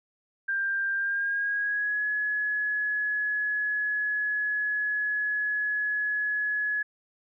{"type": "tone with pitch glide", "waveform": "sine", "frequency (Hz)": [1589, 1693.2], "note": ["G6", "G#6"], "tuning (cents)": [23, 33], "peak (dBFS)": -25, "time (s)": [0.48, 6.83], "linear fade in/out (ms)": 10, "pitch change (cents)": 110, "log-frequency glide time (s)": [0.96, 2.06], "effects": []}